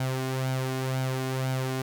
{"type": "tone with flanger", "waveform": "sawtooth", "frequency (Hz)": 130.81, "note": "C3", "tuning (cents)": 0, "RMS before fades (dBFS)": -29, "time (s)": [0, 1.82], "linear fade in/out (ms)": 5, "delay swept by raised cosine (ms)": [1.3, 2.8], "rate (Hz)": 2, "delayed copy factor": 0.55, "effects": []}